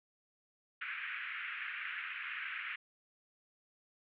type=band-pass noise; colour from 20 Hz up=pink; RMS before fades=-42 dBFS; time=0.81-2.76 s; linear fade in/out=5 ms; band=1400 to 2700 Hz; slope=48 dB/octave; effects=none